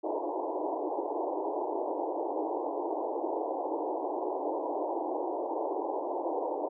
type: band-pass noise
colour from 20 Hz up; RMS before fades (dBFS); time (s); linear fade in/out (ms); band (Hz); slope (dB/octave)
pink; -33; 0.03-6.69; 20; 300 to 970; 96
effects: none